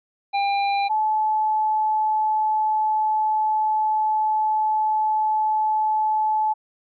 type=tone pair in turn; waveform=square / sine; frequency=800 / 863.2 Hz; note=G5 / A5; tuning=+35 / -33 cents; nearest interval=minor second; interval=132 cents; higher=second; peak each=-20 / -18 dBFS; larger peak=second; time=0.33-0.89 / 0.89-6.54 s; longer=second; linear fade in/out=20 ms; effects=resampled to 11025 Hz